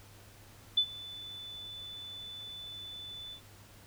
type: tone with ADSR envelope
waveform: sine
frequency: 3497 Hz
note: A7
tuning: 11 cents flat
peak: -21 dBFS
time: 0.77-3.41 s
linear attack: 8 ms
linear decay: 73 ms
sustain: -21 dB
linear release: 88 ms
effects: added 101 Hz sine -57 dBFS peak until 3.86 s + pink hiss -57 dBFS RMS until 3.86 s